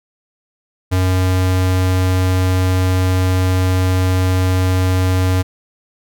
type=tone; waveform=square; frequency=92.5 Hz; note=F#2; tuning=in tune; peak=-13 dBFS; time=0.91-5.43 s; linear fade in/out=20 ms; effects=none